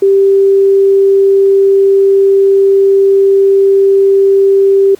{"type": "tone", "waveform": "sine", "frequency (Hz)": 392, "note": "G4", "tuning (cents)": 0, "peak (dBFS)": -4, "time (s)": [0.02, 4.95], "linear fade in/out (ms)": 5, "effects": ["pink hiss -42 dBFS RMS until 4.99 s", "high-pass 100 Hz 12 dB/octave"]}